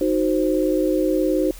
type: chord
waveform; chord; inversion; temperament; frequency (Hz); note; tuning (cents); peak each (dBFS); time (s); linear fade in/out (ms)
sine; C diminished; first; equal; 311.1 / 370 / 523.3; Eb4 / Gb4 / C5; 0 / 0 / 0; -20 / -22 / -22; 0.01-1.51; 2
effects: added 40 Hz sine -37 dBFS peak until 1.59 s + white hiss -44 dBFS RMS until 1.59 s